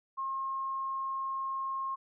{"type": "tone", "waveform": "sine", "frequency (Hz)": 1073, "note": "C6", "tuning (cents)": 43, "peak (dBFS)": -32, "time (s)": [0.17, 1.96], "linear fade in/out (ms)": 20, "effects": []}